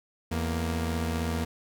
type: tone pair together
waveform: sawtooth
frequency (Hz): 83.11 / 234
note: E2 / A#3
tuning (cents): +15 / +7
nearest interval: octave + tritone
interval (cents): 1792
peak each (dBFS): -25 / -28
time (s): 0.31-1.45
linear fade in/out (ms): 10
effects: none